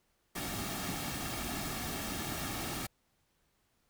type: noise with comb filter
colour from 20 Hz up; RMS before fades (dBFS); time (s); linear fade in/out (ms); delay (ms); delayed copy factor
pink; -38; 0.35-2.87; 10; 2; -0.55
effects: pink hiss -75 dBFS RMS until 3.89 s